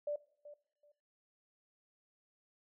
sine tone with echo, 587.3 Hz, D5, in tune, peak -34 dBFS, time 0.07-0.16 s, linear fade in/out 5 ms, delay 380 ms, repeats 2, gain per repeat -15 dB, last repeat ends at 0.92 s, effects noise-tail reverb RT60 0.8 s tail -21 dB re dry

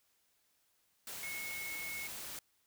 sine tone in noise, 2186 Hz, C#7, 25 cents flat, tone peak -41 dBFS, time 1.23-2.07 s, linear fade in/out 2 ms, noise white, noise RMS -45 dBFS, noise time 1.07-2.39 s, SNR +1 dB, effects white hiss -75 dBFS RMS until 2.66 s

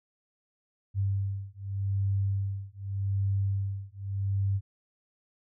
sine beating tone pair, 98 / 98.84 Hz, G2 / G2, 0 / +15 cents, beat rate 0.84 Hz, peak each -30 dBFS, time 0.94-4.61 s, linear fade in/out 50 ms, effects none

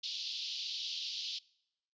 white band-pass noise, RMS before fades -40 dBFS, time 0.03-1.39 s, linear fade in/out 10 ms, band 3000 to 5000 Hz, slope 48 dB/octave, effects noise-tail reverb RT60 0.8 s tail -24 dB re dry + resampled to 16000 Hz

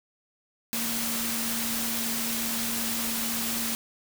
sine tone in noise, 230 Hz, A#3, 23 cents flat, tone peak -34 dBFS, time 0.73-3.75 s, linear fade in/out 0 ms, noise white, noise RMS -30 dBFS, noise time 0.73-3.75 s, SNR -7 dB, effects none

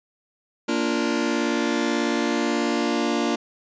sawtooth chord, Bb major, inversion none, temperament just, 233.1 / 291.4 / 349.6 Hz, Bb3 / D4 / F4, 0 / -13 / +2 cents, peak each -21 / -21 / -22 dBFS, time 0.68-3.36 s, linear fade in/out 10 ms, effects resampled to 16000 Hz

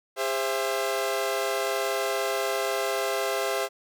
sawtooth tone cluster, 405.5 / 526 / 669 Hz, G#4 / C5 / E5, -41 / +9 / +25 cents, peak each -26 dBFS, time 0.16-3.69 s, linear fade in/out 50 ms, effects none

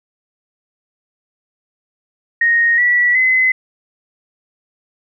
sine tone with pitch steps, 1864.7 / 1948.4 / 2036 Hz, A#6 / B6 / C7, 0 / -24 / -48 cents, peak -10 dBFS, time 2.41-3.52 s, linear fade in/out 5 ms, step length 370 ms, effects none

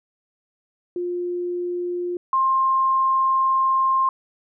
sine tone pair in turn, 353.4 / 1059 Hz, F4 / C6, +21 / +21 cents, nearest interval octave + perfect fifth, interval 1900 cents, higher second, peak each -23 / -16 dBFS, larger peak second, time 0.96-2.17 / 2.33-4.09 s, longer second, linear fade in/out 2 ms, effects none

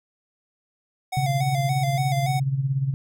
square tone with vibrato, 718 Hz, F5, 48 cents sharp, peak -26 dBFS, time 1.12-2.4 s, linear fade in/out 10 ms, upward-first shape square, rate 3.5 Hz, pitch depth 62 cents each way
sine tone with tremolo, 135.6 Hz, C#3, 38 cents flat, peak -18 dBFS, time 1.17-2.94 s, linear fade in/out 0 ms, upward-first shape sine, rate 17 Hz, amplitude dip 65%
effects none

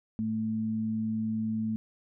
sine tone pair together, 110 / 220 Hz, A2 / A3, 0 / 0 cents, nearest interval octave, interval 1200 cents, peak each -38 / -28 dBFS, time 0.19-1.76 s, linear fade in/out 0 ms, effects none

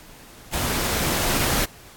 pink noise with level ramp, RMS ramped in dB -25 to -21 dBFS, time 0.52-1.66 s, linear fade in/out 20 ms, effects pink hiss -46 dBFS RMS until 1.96 s + AAC 64 kbps

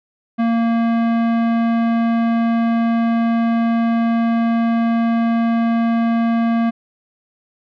sine tone with tanh clipping, 230.6 Hz, A#3, 19 cents flat, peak -16 dBFS, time 0.38-6.71 s, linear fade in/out 20 ms, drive 17 dB, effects none

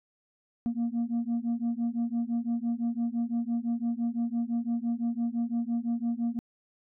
sine beating tone pair, 231.7 / 237.6 Hz, A#3 / A#3, -10 / +33 cents, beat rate 5.9 Hz, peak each -28 dBFS, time 0.66-6.39 s, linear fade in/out 0 ms, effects tanh soft clip ceiling -24 dBFS

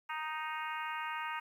harmonic tone, 311.1 Hz, D#4, in tune, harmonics 3 / 4 / 5 / 6 / 7 / 8 / 9, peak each -40 / -42 / -44 / -46 / -47 / -48 / -49 dBFS, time 0.09-1.4 s, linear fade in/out 10 ms, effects 11-bit

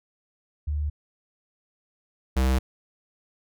sine / square tone pair in turn, 74.2 / 64.94 Hz, D2 / C2, +18 / -12 cents, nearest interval major second, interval 230 cents, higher first, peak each -24 / -20 dBFS, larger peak second, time 0.67-0.9 / 2.36-2.59 s, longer neither, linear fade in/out 10 ms, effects none

